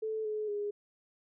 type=tone with pitch steps; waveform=sine; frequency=437.6 / 427.2 / 412.1 Hz; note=A4 / G#4 / G#4; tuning=-9 / +49 / -13 cents; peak=-32 dBFS; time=0.02-0.71 s; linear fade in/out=10 ms; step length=230 ms; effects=none